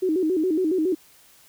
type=tone with vibrato; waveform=sine; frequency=341.4 Hz; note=F4; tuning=39 cents flat; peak=-19 dBFS; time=0.02-0.95 s; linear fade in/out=10 ms; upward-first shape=square; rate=7.2 Hz; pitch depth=150 cents each way; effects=white hiss -54 dBFS RMS until 1.48 s